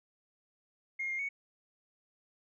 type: tone with pitch steps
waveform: sine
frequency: 2137 / 2120 / 2224 Hz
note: C7 / C7 / C#7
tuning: +36 / +22 / +5 cents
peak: -32 dBFS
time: 0.99-1.29 s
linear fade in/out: 10 ms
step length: 100 ms
effects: tanh soft clip ceiling -28 dBFS